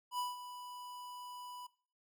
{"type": "tone with ADSR envelope", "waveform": "square", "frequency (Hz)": 987.8, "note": "B5", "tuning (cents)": 0, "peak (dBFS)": -35, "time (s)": [0.11, 1.67], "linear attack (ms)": 78, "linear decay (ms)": 170, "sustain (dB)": -12, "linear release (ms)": 9, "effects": ["noise-tail reverb RT60 0.4 s tail -18 dB re dry"]}